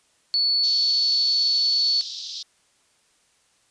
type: tone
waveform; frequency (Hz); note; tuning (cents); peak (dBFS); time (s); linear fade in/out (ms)
sine; 4435; C#8; 0; -18; 0.34-2.01; 0
type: band-pass noise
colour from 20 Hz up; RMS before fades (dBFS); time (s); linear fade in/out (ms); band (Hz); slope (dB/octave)
pink; -34; 0.63-2.43; 5; 3700 to 5400; 48
effects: white hiss -63 dBFS RMS until 3.7 s + resampled to 22050 Hz